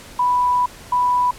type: tone pair in turn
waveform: sine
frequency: 987.8 / 987.8 Hz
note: B5 / B5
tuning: 0 / 0 cents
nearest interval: unison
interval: 0 cents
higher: neither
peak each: -14 dBFS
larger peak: neither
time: 0.19-0.66 / 0.92-1.31 s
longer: first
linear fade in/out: 5 ms
effects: pink hiss -40 dBFS RMS until 1.38 s + low-pass 12000 Hz 12 dB/octave